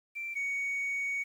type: tone pair in turn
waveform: sine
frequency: 2349 / 2236 Hz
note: D7 / C#7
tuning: 0 / +14 cents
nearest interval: minor second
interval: 86 cents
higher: first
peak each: -34 / -28 dBFS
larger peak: second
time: 0.15-0.35 / 0.35-1.24 s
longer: second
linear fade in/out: 20 ms
effects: tanh soft clip ceiling -29 dBFS + 10-bit